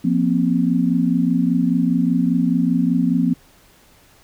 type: tone cluster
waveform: sine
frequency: 174.6 / 238.2 / 263.2 Hz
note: F3 / A#3 / C4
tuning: 0 / +38 / +10 cents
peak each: -19 dBFS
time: 0.04-3.34 s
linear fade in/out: 10 ms
effects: pink hiss -52 dBFS RMS until 4.23 s